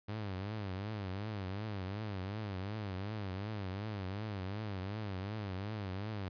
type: tone with vibrato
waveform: sawtooth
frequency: 100.5 Hz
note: G2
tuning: 44 cents sharp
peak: -34 dBFS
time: 0.08-6.29 s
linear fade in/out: 10 ms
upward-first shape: triangle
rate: 2.7 Hz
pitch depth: 170 cents each way
effects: resampled to 11025 Hz